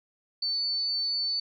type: tone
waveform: sine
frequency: 4502 Hz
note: C#8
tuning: 26 cents sharp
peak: -26 dBFS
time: 0.42-1.4 s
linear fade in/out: 5 ms
effects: none